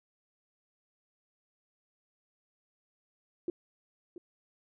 sine tone with echo, 349.2 Hz, F4, in tune, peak -29 dBFS, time 3.48-3.5 s, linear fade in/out 2 ms, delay 680 ms, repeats 1, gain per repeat -13 dB, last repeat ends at 4.18 s, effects none

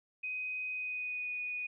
sine tone with pitch glide, 2508 to 2473 Hz, D#7 to D#7, +13 to -11 cents, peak -35 dBFS, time 0.23-1.67 s, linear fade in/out 10 ms, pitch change -24 cents, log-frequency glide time 0.71-1.33 s, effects none

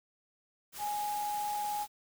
sine tone in noise, 830.6 Hz, G#5, in tune, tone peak -32 dBFS, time 0.78-1.87 s, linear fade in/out 50 ms, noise white, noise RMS -44 dBFS, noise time 0.72-1.88 s, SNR +9 dB, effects none

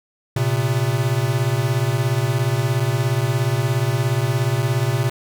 square beating tone pair, 116.54 / 133.54 Hz, A#2 / C3, 0 / +36 cents, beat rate 17 Hz, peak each -21 / -21 dBFS, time 0.36-5.1 s, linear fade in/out 5 ms, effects none

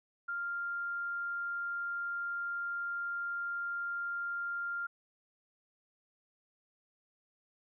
sine tone, 1396 Hz, F6, 1 cent flat, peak -34 dBFS, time 0.28-4.87 s, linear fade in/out 10 ms, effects none

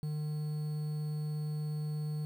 triangle tone with quantisation, 151.4 Hz, D#3, 47 cents flat, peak -31 dBFS, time 0.03-2.25 s, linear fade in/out 0 ms, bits 9, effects none

